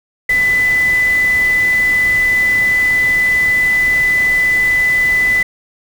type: tone in noise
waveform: sine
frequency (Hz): 2000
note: B6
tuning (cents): +21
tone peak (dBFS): -10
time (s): 0.29-5.43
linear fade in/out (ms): 5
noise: pink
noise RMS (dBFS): -28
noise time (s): 0.29-5.43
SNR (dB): +15
effects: none